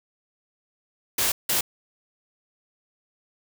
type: noise bursts at uneven times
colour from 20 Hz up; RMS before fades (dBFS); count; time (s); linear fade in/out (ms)
white; -23; 2; 1.18-1.32 / 1.49-1.61; 5
effects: none